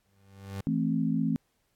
30% pulse tone with exponential growth, 98 Hz, G2, in tune, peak -29 dBFS, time 0.05-0.61 s, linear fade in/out 5 ms, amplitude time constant 120 ms
sine chord, A minor, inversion second, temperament just, 165 / 220 / 264 Hz, E3 / A3 / C4, +2 / 0 / +16 cents, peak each -29 dBFS, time 0.67-1.36 s, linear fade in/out 0 ms
effects pink hiss -74 dBFS RMS until 1.75 s + AAC 64 kbps

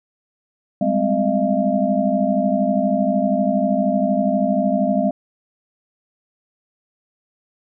sine tone cluster, 195.6 / 208.3 / 259.7 / 616 / 676 Hz, G3 / G#3 / C4 / D#5 / E5, -4 / +5 / -13 / -17 / +43 cents, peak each -22 dBFS, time 0.81-5.11 s, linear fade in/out 5 ms, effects none

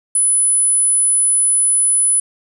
sine tone, 10000 Hz, D#9, 8 cents sharp, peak -11 dBFS, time 0.15-2.2 s, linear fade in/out 5 ms, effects none

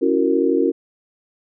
sine chord, F# dominant seventh, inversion second, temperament just, 277.5 / 333 / 370 / 462.5 Hz, C#4 / E4 / F#4 / A#4, +2 / +18 / 0 / -14 cents, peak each -20 dBFS, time 0.01-0.72 s, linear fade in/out 20 ms, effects none

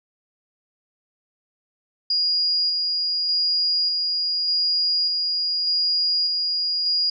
sine tone with tremolo, 4864 Hz, D#8, 40 cents flat, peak -18 dBFS, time 2.1-7.1 s, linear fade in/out 5 ms, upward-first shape square, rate 0.84 Hz, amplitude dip 25%, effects none

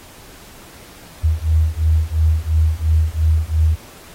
sine beating tone pair, 77.78 / 80.68 Hz, D#2 / E2, 0 / -37 cents, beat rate 2.9 Hz, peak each -16 dBFS, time 1.23-3.76 s, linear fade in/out 20 ms, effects pink hiss -42 dBFS RMS until 4.14 s + AAC 48 kbps

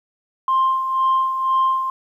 sine tone with tremolo, 1053 Hz, C6, 11 cents sharp, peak -12 dBFS, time 0.48-1.9 s, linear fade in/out 2 ms, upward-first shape sine, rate 2 Hz, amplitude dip 60%, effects tanh soft clip ceiling -11 dBFS + 9-bit

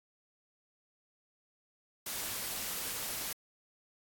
white noise, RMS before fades -38 dBFS, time 2.06-3.33 s, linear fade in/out 5 ms, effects AAC 64 kbps

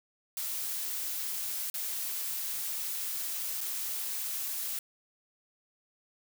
blue noise with dropouts, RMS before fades -35 dBFS, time 0.37-4.79 s, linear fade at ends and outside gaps 1 ms, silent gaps 1.7-1.741 / 3.607-3.612 s, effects none

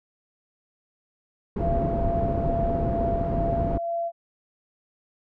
pink low-pass noise, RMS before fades -26 dBFS, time 1.56-3.78 s, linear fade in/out 5 ms, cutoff 470 Hz, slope 12 dB/octave
sine tone with tremolo, 679 Hz, F5, 49 cents flat, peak -24 dBFS, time 1.59-4.12 s, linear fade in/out 50 ms, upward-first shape sine, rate 2.2 Hz, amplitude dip 35%
effects none

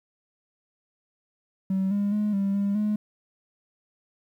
triangle tone with pitch steps, 191 / 202.5 / 209.8 / 197.2 / 200.4 / 210.8 Hz, G3 / G#3 / G#3 / G3 / G3 / G#3, -45 / -43 / +18 / +11 / +38 / +26 cents, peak -19 dBFS, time 1.7-2.96 s, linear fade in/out 5 ms, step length 210 ms, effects tanh soft clip ceiling -18 dBFS + 10-bit

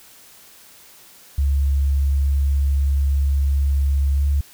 sine tone with pitch glide, 69.6 to 70.94 Hz, C#2 to C#2, +8 to +41 cents, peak -15 dBFS, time 1.38-4.41 s, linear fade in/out 5 ms, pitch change +33 cents, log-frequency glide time 4.14-4.25 s, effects white hiss -47 dBFS RMS until 4.53 s

